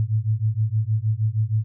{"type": "beating tone pair", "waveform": "sine", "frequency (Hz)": [106, 112.4], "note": ["G#2", "A2"], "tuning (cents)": [36, 37], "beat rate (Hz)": 6.4, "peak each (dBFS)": -22, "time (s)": [0, 1.64], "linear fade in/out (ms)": 0, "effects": []}